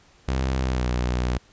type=tone with pitch glide; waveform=sawtooth; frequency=65.41 to 61.38 Hz; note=C2 to B1; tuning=0 to -10 cents; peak=-18 dBFS; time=0.28-1.38 s; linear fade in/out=5 ms; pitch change=-110 cents; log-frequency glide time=0.57-0.89 s; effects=pink hiss -56 dBFS RMS until 1.52 s + resampled to 16000 Hz